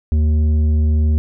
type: tone with tanh clipping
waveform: sine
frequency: 76.8 Hz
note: D#2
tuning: 22 cents flat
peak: -13 dBFS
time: 0.12-1.18 s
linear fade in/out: 0 ms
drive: 8 dB
effects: none